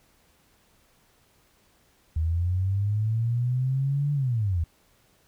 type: linear two-way sweep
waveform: sine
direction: up then down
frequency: 77.78 to 146.4 to 77.78 Hz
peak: -22 dBFS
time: 2.16-4.64 s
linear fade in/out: 5 ms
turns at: 4.13 s
effects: pink hiss -63 dBFS RMS until 5.27 s